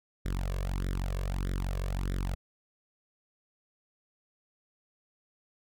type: tone with flanger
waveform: sawtooth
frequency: 46.25 Hz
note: F#1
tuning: in tune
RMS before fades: -32 dBFS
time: 0.25-2.35 s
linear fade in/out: 10 ms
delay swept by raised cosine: 0.54 to 1.84 ms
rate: 1.6 Hz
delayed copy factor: +0.95
effects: none